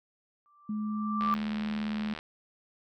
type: tone with exponential growth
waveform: sine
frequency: 1174.7 Hz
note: D6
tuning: in tune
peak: -23 dBFS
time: 0.46-1.34 s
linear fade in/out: 0 ms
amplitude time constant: 190 ms
type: tone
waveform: sine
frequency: 212.6 Hz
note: G#3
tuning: 41 cents sharp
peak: -30 dBFS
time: 0.69-2.14 s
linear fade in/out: 5 ms
type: click train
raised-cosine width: 0.3 ms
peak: -23 dBFS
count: 77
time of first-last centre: 1.21-2.189 s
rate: 77.6 Hz
effects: none